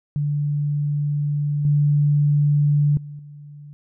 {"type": "tone with level steps", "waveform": "sine", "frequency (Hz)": 146.2, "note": "D3", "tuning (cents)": -7, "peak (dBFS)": [-19, -14, -32, -37], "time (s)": [0.16, 3.73], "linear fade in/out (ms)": 0, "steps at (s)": [1.65, 2.97, 3.19], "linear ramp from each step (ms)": 2, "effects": []}